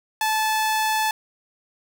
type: tone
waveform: sawtooth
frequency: 870 Hz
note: A5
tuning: 20 cents flat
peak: -16 dBFS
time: 0.21-1.11 s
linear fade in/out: 2 ms
effects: none